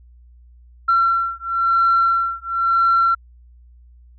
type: beating tone pair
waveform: sine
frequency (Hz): 1358 / 1358.98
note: F6 / F6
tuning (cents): -49 / -48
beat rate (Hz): 0.98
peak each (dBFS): -17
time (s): 0.88-3.15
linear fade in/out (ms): 10
effects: tanh soft clip ceiling -8 dBFS + added 60 Hz sine -44 dBFS peak until 4.18 s